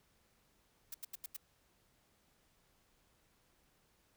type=noise bursts; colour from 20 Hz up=blue; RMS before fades=-44 dBFS; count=5; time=0.92-1.367 s; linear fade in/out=5 ms; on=23 ms; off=83 ms; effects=pink hiss -73 dBFS RMS until 4.16 s